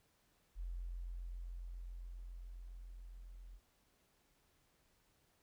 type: tone with level ramp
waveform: sine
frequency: 43.65 Hz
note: F1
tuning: in tune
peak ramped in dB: -40 to -51 dBFS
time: 0.55-3.6 s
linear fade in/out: 50 ms
effects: pink hiss -75 dBFS RMS until 5.42 s